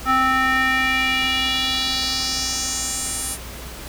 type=tone with band-pass filter sweep; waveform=square; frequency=261.6 Hz; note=C4; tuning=in tune; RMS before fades=-21 dBFS; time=0.05-3.38 s; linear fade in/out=50 ms; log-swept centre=1300 to 10000 Hz; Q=2.9; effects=added 60 Hz sine -36 dBFS peak until 3.88 s + pink hiss -36 dBFS RMS until 3.88 s